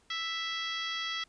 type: harmonic tone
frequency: 659.3 Hz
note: E5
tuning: in tune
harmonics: 2 / 3 / 4 / 5 / 6 / 7 / 8 / 9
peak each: -40 / -38 / -46 / -36 / -47 / -45 / -47 / -52 dBFS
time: 0.1-1.24 s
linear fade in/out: 5 ms
effects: pink hiss -67 dBFS RMS until 1.28 s + resampled to 22050 Hz